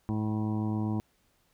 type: harmonic tone with a mistuned harmonic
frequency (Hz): 107.6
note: A2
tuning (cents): -38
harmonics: 1 / 2 / 3 / 4 / 5 / 6 / 7 / 8 / 9 / 10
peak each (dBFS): -31 / -31 / -35 / -48 / -51 / -51 / -45 / -53 / -45 / -55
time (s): 0.09-1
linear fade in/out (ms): 0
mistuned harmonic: 7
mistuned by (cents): +25
effects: pink hiss -70 dBFS RMS until 1.53 s